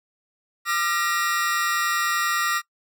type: tone cluster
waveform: 40% pulse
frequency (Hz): 1200 / 1370 / 1893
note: D6 / F6 / A#6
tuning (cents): +37 / -34 / +26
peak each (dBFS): -25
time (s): 0.65-2.62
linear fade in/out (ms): 50
effects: noise-tail reverb RT60 0.1 s tail -23 dB re dry